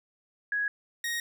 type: tone pair in turn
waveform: sine / sawtooth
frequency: 1665 / 1873.8 Hz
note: G#6 / A#6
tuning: +4 / +8 cents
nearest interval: major second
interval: 204 cents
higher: second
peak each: -26 dBFS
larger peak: neither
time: 0.52-0.68 / 1.04-1.2 s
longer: neither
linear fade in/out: 2 ms
effects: none